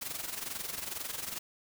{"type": "noise with amplitude modulation", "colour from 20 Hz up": "white", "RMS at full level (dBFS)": -36, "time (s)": [0.01, 1.39], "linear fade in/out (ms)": 10, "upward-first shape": "sine", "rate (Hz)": 22.2, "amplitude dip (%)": 70, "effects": []}